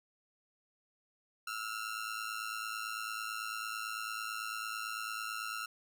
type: ring-modulated tone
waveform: sawtooth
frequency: 1364 Hz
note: F6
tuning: 41 cents flat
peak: -31 dBFS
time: 1.47-5.66 s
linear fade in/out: 5 ms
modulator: 54.5 Hz
effects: none